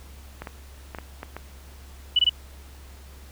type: clicks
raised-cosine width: 0.5 ms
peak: -19 dBFS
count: 6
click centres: 0.42 / 0.472 / 0.948 / 0.986 / 1.231 / 1.366 s
type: tone bursts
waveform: sine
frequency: 2960 Hz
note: F#7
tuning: in tune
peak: -15 dBFS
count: 3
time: 2.16-2.295 s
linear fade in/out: 5 ms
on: 31 ms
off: 21 ms
effects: added 68 Hz sine -43 dBFS peak until 3.31 s + pink hiss -51 dBFS RMS until 3.31 s

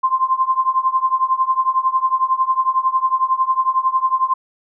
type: tone with tremolo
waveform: sine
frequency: 1046.5 Hz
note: C6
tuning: in tune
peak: -10 dBFS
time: 0.03-4.34 s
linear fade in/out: 10 ms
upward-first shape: triangle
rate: 11 Hz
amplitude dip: 95%
effects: none

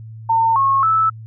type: tone with pitch steps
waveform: sine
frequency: 906 / 1089.9 / 1311.2 Hz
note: A#5 / C#6 / E6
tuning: -50 / -30 / -10 cents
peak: -12 dBFS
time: 0.29-1.1 s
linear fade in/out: 10 ms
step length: 270 ms
effects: added 111 Hz sine -32 dBFS peak until 1.26 s

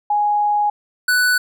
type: tone pair in turn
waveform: sine / square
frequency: 830.6 / 1488.5 Hz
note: G#5 / F#6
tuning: 0 / +10 cents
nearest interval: minor seventh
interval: 1010 cents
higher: second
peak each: -14 dBFS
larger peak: neither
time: 0.1-0.7 / 1.08-1.38 s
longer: first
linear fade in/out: 5 ms
effects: none

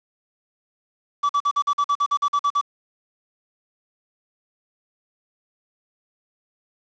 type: tone bursts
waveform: triangle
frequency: 1151 Hz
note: D6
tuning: 35 cents flat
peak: -15 dBFS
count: 13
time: 1.23-2.613 s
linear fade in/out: 10 ms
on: 63 ms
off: 47 ms
effects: resampled to 16000 Hz + 7-bit

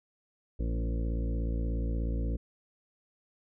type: harmonic tone with a mistuned harmonic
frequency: 56.7 Hz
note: A#1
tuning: 47 cents flat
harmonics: 1 / 2 / 3 / 4 / 5 / 6 / 8 / 9 / 10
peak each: -29 / -39 / -41 / -43 / -42 / -46 / -47 / -48 / -54 dBFS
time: 0.59-2.37 s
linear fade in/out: 10 ms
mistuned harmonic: 4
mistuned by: +16 cents
effects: none

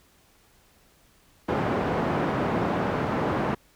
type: band-pass noise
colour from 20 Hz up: pink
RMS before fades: -26 dBFS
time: 1.48-3.55 s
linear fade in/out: 10 ms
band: 140 to 1200 Hz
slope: 12 dB/octave
effects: pink hiss -60 dBFS RMS until 3.75 s

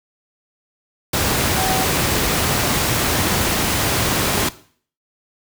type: tone in noise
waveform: sine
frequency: 757 Hz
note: F#5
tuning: 39 cents sharp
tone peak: -22 dBFS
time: 1.57-1.85 s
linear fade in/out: 5 ms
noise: pink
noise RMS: -18 dBFS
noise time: 1.13-4.49 s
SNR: -7 dB
effects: noise-tail reverb RT60 0.5 s tail -17 dB re dry + high-pass 60 Hz 12 dB/octave

